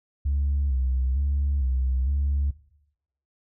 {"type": "tone with vibrato", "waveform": "sine", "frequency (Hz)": 67.4, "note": "C#2", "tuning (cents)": -48, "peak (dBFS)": -20, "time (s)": [0.25, 2.51], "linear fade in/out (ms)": 10, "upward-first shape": "square", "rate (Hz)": 1.1, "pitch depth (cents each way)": 77, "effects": ["noise-tail reverb RT60 0.8 s tail -18 dB re dry", "tanh soft clip ceiling -18 dBFS"]}